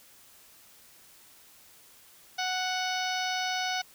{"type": "harmonic tone", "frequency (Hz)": 740, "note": "F#5", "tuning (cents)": 0, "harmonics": [1, 2, 3, 4, 5, 6, 7, 8], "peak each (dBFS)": [-32, -35, -37, -38, -39, -40, -40, -41], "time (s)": [2.38, 3.82], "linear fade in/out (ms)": 10, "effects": ["white hiss -56 dBFS RMS until 3.94 s"]}